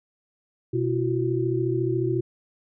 sine tone cluster, 125.1 / 337.3 / 371.4 Hz, B2 / E4 / F#4, +23 / +40 / +7 cents, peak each -26 dBFS, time 0.73-2.21 s, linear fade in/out 10 ms, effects none

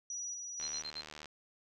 sine tone with tremolo, 5840 Hz, F#8, 24 cents flat, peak -38 dBFS, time 0.1-0.82 s, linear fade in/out 2 ms, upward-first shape square, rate 2.1 Hz, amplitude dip 30%
click train, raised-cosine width 0.2 ms, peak -29 dBFS, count 51, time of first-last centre 0.6-1.257 s, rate 76.1 Hz
sine tone bursts, 4148 Hz, C8, 16 cents flat, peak -39 dBFS, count 4, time 0.62-1.016 s, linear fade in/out 10 ms, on 63 ms, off 48 ms
effects none

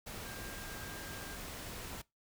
sine tone in noise, 1600 Hz, G6, 35 cents sharp, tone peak -51 dBFS, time 0.25-1.37 s, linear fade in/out 10 ms, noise pink, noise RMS -45 dBFS, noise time 0.06-2.02 s, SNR -9 dB, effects noise-tail reverb RT60 0.2 s tail -22 dB re dry

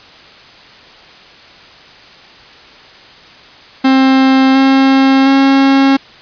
45% pulse tone with pitch steps, 265 / 268.4 / 271.8 Hz, C4 / C4 / C#4, +22 / +44 / -34 cents, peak -6 dBFS, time 3.84-5.97 s, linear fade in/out 10 ms, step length 710 ms, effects white hiss -38 dBFS RMS until 6.21 s + resampled to 11025 Hz

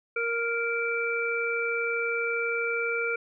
harmonic tone, 466.2 Hz, A#4, in tune, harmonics 1 / 3 / 5, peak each -30 / -30 / -30 dBFS, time 0.16-3.16 s, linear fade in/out 5 ms, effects none

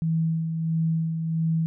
sine tone with tremolo, 162.4 Hz, E3, 26 cents flat, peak -20 dBFS, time 0.02-1.66 s, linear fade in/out 0 ms, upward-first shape sine, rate 1.5 Hz, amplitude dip 45%, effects none

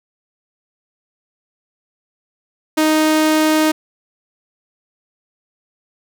sawtooth tone, 311.1 Hz, D#4, in tune, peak -8 dBFS, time 2.77-3.72 s, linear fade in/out 10 ms, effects none

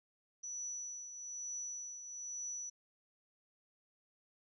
sine tone with tremolo, 5920 Hz, F#8, in tune, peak -39 dBFS, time 0.43-2.7 s, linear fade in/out 10 ms, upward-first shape triangle, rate 1.1 Hz, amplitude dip 60%, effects none

